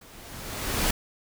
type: noise with level ramp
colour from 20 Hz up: pink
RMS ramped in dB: -51 to -23 dBFS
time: 0.01-0.91 s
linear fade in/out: 5 ms
effects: none